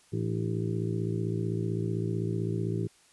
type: harmonic tone with a mistuned harmonic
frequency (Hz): 55.7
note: A1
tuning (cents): +22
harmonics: 2 / 3 / 4 / 5 / 6 / 7 / 8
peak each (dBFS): -31 / -33 / -41 / -42 / -37 / -36 / -46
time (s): 0.12-2.88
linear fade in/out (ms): 20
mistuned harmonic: 5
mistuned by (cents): +120
effects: white hiss -61 dBFS RMS until 3.12 s + resampled to 24000 Hz